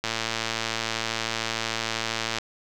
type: click train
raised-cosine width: 0.2 ms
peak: -9 dBFS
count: 266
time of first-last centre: 0.04-2.385 s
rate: 113 Hz
effects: none